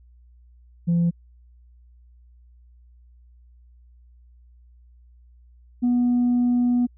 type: tone pair in turn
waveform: sine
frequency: 170.8 / 244.2 Hz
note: F3 / B3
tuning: -38 / -19 cents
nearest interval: tritone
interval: 619 cents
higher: second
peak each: -15 dBFS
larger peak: neither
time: 0.87-1.11 / 5.82-6.87 s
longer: second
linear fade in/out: 20 ms
effects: tanh soft clip ceiling -15 dBFS + added 60 Hz sine -49 dBFS peak until 6.97 s